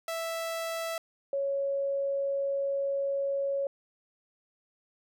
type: tone pair in turn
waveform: sawtooth / sine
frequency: 659.3 / 554.4 Hz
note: E5 / C#5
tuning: 0 / 0 cents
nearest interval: minor third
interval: 300 cents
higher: first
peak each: -28 / -27 dBFS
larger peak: second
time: 0.08-0.98 / 1.33-3.67 s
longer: second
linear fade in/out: 2 ms
effects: none